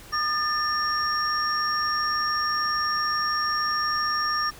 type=tone cluster; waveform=sine; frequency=1213 / 1772 / 5550 Hz; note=D#6 / A6 / F8; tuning=-44 / +12 / -12 cents; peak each=-25 / -29 / -28 dBFS; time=0.12-4.51 s; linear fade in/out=20 ms; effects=pink hiss -46 dBFS RMS until 4.59 s

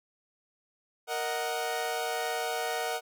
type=chord; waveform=sawtooth; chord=D# minor; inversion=second; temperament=equal; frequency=466.2 / 622.3 / 740 Hz; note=A#4 / D#5 / F#5; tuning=0 / 0 / 0 cents; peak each=-31 / -33 / -29 dBFS; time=1.07-3.01 s; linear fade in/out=50 ms; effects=none

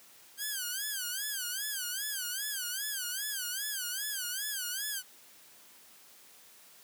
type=tone with vibrato; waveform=5% pulse; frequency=1569 Hz; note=G6; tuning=1 cent sharp; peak=-23 dBFS; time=0.37-5.03 s; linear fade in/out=50 ms; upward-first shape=sine; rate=2.5 Hz; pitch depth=160 cents each way; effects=white hiss -57 dBFS RMS until 6.83 s + high-pass 150 Hz 12 dB/octave

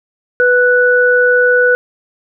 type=tone pair together; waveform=sine; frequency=493.9 / 1480 Hz; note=B4 / F#6; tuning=0 / 0 cents; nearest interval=octave + perfect fifth; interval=1900 cents; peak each=-10 dBFS; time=0.4-1.75 s; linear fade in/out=0 ms; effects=none

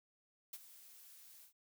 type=noise with ADSR envelope; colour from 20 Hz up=blue; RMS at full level=-45 dBFS; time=0.53-1.53 s; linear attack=6 ms; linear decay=37 ms; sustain=-14 dB; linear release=99 ms; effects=none

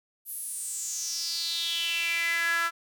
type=tone with high-pass filter sweep; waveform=sawtooth; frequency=335.7 Hz; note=E4; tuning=32 cents sharp; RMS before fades=-30 dBFS; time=0.25-2.71 s; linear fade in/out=50 ms; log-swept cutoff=12000 to 1400 Hz; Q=6; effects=none

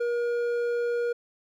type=tone with hard clipping; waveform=sine; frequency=476.4 Hz; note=A#4; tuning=38 cents sharp; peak=-26 dBFS; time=0-1.13 s; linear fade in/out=10 ms; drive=6 dB; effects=none

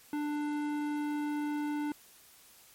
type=tone with tanh clipping; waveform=sine; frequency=295.8 Hz; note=D4; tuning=13 cents sharp; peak=-33 dBFS; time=0.13-1.92 s; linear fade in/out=2 ms; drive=16 dB; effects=white hiss -58 dBFS RMS until 2.74 s + MP3 64 kbps

